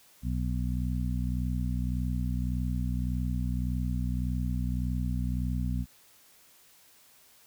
harmonic tone, 61.74 Hz, B1, in tune, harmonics 1 / 2 / 3 / 4, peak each -30 / -33 / -35 / -37 dBFS, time 0.22-5.86 s, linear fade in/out 50 ms, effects white hiss -59 dBFS RMS until 7.46 s

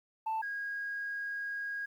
sine tone pair in turn, 884 / 1638.2 Hz, A5 / G#6, +8 / -24 cents, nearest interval major seventh, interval 1068 cents, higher second, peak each -29 / -34 dBFS, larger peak first, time 0.26-0.42 / 0.42-1.86 s, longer second, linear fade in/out 10 ms, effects tanh soft clip ceiling -29 dBFS + 11-bit

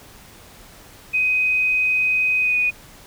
sine tone with pitch glide, 2510 to 2477 Hz, D#7 to D#7, +15 to -8 cents, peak -16 dBFS, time 1.13-2.71 s, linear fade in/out 20 ms, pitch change -23 cents, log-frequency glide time 2.4-2.58 s, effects pink hiss -45 dBFS RMS until 3.06 s

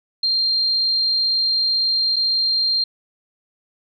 sine tone with dropouts, 4186 Hz, C8, in tune, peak -16 dBFS, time 0.23-2.84 s, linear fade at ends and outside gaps 5 ms, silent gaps 2.16-2.164 s, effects none

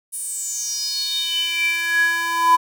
square tone with high-pass filter sweep, 334.9 Hz, E4, 27 cents sharp, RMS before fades -21 dBFS, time 0.12-2.57 s, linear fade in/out 20 ms, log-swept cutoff 10000 to 980 Hz, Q 8.1, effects none

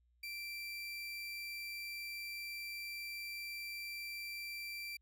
30% pulse tone, 2349 Hz, D7, in tune, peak -40 dBFS, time 0.23-4.97 s, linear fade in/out 5 ms, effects added 60 Hz sine -70 dBFS peak until 5.01 s

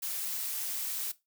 blue noise, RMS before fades -35 dBFS, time 0.02-1.12 s, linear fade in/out 10 ms, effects noise-tail reverb RT60 0.2 s tail -17 dB re dry

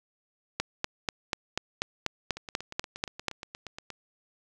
two click trains, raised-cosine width 0.2 ms, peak -10 / -22 dBFS, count 12 / 14, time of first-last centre 0.6-3.283 / 2.37-3.903 s, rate 4.1 / 8.48 Hz, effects none

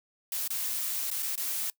blue noise with dropouts, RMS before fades -32 dBFS, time 0.32-1.7 s, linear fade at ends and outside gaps 1 ms, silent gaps 0.477-0.504 / 1.103-1.113 / 1.224-1.228 / 1.355-1.377 s, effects noise-tail reverb RT60 0.1 s tail -22 dB re dry

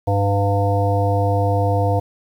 harmonic tone, 100 Hz, G2, 35 cents sharp, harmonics 1 / 3 / 5 / 7 / 9, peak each -17 / -27 / -22 / -22 / -27 dBFS, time 0.07-2 s, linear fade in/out 10 ms, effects 8-bit

